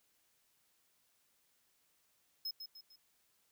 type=tone with echo; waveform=square; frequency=5150 Hz; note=E8; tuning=41 cents flat; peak=-38 dBFS; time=2.45-2.51 s; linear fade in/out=5 ms; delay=150 ms; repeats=3; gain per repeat=-7 dB; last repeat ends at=2.96 s; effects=white hiss -75 dBFS RMS until 3.51 s